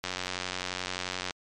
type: click train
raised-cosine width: 0.2 ms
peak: -14 dBFS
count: 117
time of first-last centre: 0.04-1.308 s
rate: 91.5 Hz
effects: MP3 64 kbps